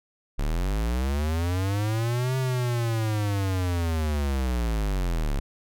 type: linear two-way sweep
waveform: square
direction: up then down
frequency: 33.2 to 131.9 to 33.2 Hz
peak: -24 dBFS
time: 0.38-5.4 s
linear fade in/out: 10 ms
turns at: 2.37 s
effects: none